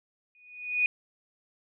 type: tone with exponential growth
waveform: sine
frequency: 2472 Hz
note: D#7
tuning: 12 cents flat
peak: -19 dBFS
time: 0.35-0.86 s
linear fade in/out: 1 ms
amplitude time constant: 110 ms
effects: none